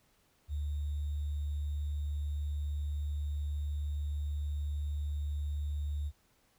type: tone with sample-and-hold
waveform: sine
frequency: 73.42 Hz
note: D2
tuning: in tune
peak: -32 dBFS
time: 0.48-6.12 s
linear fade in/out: 50 ms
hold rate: 3675 Hz
effects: pink hiss -70 dBFS RMS until 6.58 s